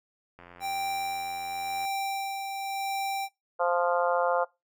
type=click train; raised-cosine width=0.5 ms; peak=-33 dBFS; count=129; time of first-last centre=0.39-1.851 s; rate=87.6 Hz
type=tone with tremolo; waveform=square; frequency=784 Hz; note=G5; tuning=in tune; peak=-29 dBFS; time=0.6-3.29 s; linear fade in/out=50 ms; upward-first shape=sine; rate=0.93 Hz; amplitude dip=40%
type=harmonic tone; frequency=174.61 Hz; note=F3; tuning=in tune; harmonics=3 / 4 / 5 / 6 / 7 / 8; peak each=-27 / -29 / -31 / -33 / -34 / -35 dBFS; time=3.59-4.45 s; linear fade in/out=20 ms
effects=noise-tail reverb RT60 0.2 s tail -20 dB re dry